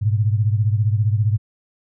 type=beating tone pair; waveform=sine; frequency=103.83 / 118.83 Hz; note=G#2 / A#2; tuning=0 / +34 cents; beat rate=15 Hz; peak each=-16 / -21 dBFS; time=0.01-1.38 s; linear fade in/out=20 ms; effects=none